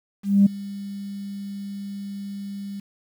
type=tone with ADSR envelope; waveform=sine; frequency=199.6 Hz; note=G3; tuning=32 cents sharp; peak=-9 dBFS; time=0.23-2.8 s; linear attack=230 ms; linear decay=9 ms; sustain=-21 dB; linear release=5 ms; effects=tanh soft clip ceiling -6 dBFS + 8-bit